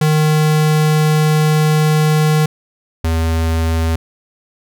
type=tone pair in turn; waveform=square; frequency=153.9 / 81.53 Hz; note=D#3 / E2; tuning=-19 / -19 cents; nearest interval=major seventh; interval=1100 cents; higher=first; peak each=-11 / -14 dBFS; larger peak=first; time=0.01-2.46 / 3.04-3.96 s; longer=first; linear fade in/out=5 ms; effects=none